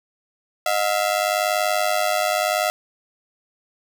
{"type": "ring-modulated tone", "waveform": "sawtooth", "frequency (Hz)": 670, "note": "E5", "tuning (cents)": 28, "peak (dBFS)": -12, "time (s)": [0.66, 2.7], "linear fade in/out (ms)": 0, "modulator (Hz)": 50.4, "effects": []}